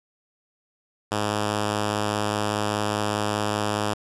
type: tone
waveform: 5% pulse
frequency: 104.9 Hz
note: G#2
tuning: 18 cents sharp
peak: -12 dBFS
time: 1.11-3.94 s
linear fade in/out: 10 ms
effects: resampled to 24000 Hz + 8-bit